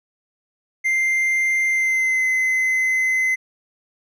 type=tone with pitch glide; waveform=triangle; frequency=2093 to 2048 Hz; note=C7 to C7; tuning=0 to -38 cents; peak=-15 dBFS; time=0.84-3.36 s; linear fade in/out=20 ms; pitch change=-38 cents; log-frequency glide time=1.68-2.26 s; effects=none